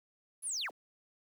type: linear sweep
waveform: sine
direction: down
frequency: 11100 to 72.3 Hz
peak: -32 dBFS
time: 0.42-0.71 s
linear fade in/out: 50 ms
effects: tanh soft clip ceiling -32 dBFS + 10-bit